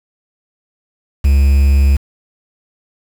triangle tone with quantisation, 69.3 Hz, C#2, in tune, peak -5 dBFS, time 1.24-1.97 s, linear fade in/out 10 ms, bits 5, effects none

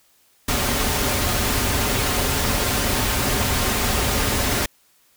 pink noise with comb filter, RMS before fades -21 dBFS, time 0.48-4.66 s, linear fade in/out 5 ms, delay 6.1 ms, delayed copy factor -0.5, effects white hiss -59 dBFS RMS until 5.16 s

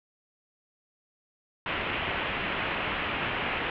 white low-pass noise, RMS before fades -31 dBFS, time 1.66-3.7 s, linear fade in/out 2 ms, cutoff 3000 Hz, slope 48 dB/octave, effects none

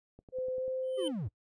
click train, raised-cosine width 2 ms, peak -39 dBFS, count 6, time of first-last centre 0.19-0.68 s, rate 10.2 Hz
sine tone with pitch glide, 513 to 518.7 Hz, C5 to C5, -34 to -15 cents, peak -32 dBFS, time 0.32-1.12 s, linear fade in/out 50 ms, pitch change +19 cents, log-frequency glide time 0.57-0.65 s
square tone with exponential growth, 3068 Hz, G7, 38 cents flat, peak -35 dBFS, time 0.83-1.08 s, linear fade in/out 2 ms, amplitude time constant 54 ms
triangle linear sweep, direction down, 416.3 to 77.78 Hz, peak -31 dBFS, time 0.97-1.29 s, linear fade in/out 20 ms
effects noise-tail reverb RT60 0.1 s tail -20 dB re dry + resampled to 22050 Hz

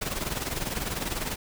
pink noise with tremolo, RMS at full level -28 dBFS, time 0.01-1.36 s, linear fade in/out 10 ms, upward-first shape triangle, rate 20 Hz, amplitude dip 75%, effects none

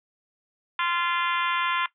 harmonic tone, 345.8 Hz, F4, 17 cents flat, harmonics 3 / 4 / 5 / 6 / 7 / 8 / 9 / 10, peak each -27 / -29 / -31 / -33 / -34 / -35 / -36 / -37 dBFS, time 0.79-1.86 s, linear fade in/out 2 ms, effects noise-tail reverb RT60 0.1 s tail -17 dB re dry

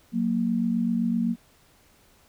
sine tone pair together, 184.8 / 232.6 Hz, F#3 / A#3, -2 / -4 cents, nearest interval major third, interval 398 cents, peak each -27 / -23 dBFS, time 0.12-1.36 s, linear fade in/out 50 ms, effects pink hiss -59 dBFS RMS until 2.28 s

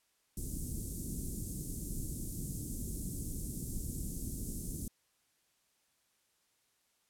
pink band-stop noise, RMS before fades -39 dBFS, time 0.37-4.88 s, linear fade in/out 2 ms, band 300 to 7800 Hz, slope 24 dB/octave, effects white hiss -75 dBFS RMS until 7.09 s + low-pass 12000 Hz 12 dB/octave

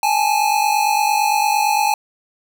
square tone pair together, 820.2 / 869 Hz, G#5 / A5, -22 / -22 cents, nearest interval minor second, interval 100 cents, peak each -18 dBFS, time 0.03-1.94 s, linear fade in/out 2 ms, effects none

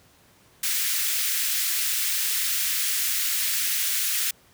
white high-pass noise, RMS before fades -25 dBFS, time 0.63-4.31 s, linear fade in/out 5 ms, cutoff 1600 Hz, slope 24 dB/octave, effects pink hiss -57 dBFS RMS until 4.53 s + high-pass 60 Hz 12 dB/octave

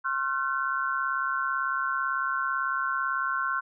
sine tone cluster, 1070 / 1376 / 1514 Hz, C6 / F6 / F#6, +38 / -26 / +39 cents, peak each -30 dBFS, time 0.04-3.61 s, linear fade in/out 20 ms, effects none

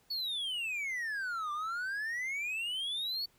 triangle exponential two-way sweep, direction down then up, 4501 to 1172 to 4501 Hz, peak -32 dBFS, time 0.1-3.26 s, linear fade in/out 10 ms, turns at 1.52 s, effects pink hiss -68 dBFS RMS until 3.38 s

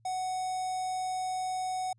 square tone with notch filter, 743 Hz, F#5, 7 cents sharp, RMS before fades -33 dBFS, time 0.05-1.93 s, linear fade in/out 5 ms, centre 2700 Hz, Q 0.67, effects added 113 Hz sine -62 dBFS peak until 1.98 s + resampled to 22050 Hz

